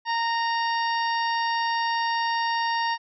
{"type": "harmonic tone with a mistuned harmonic", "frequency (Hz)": 925, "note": "A#5", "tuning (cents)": -14, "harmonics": [1, 2, 3, 4, 5, 6], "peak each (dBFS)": [-24, -29, -36, -39, -37, -37], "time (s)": [0.05, 2.98], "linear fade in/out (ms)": 50, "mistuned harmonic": 3, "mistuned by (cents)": 29, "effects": []}